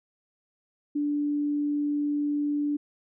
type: tone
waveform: sine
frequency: 292.2 Hz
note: D4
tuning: 9 cents flat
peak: -24 dBFS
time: 0.95-2.77 s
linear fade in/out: 10 ms
effects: none